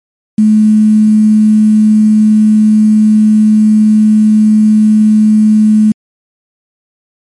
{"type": "tone with quantisation", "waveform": "sine", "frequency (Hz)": 214.6, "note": "A3", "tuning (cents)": -43, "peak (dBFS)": -3, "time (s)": [0.38, 5.92], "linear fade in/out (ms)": 5, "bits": 5, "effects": ["MP3 48 kbps"]}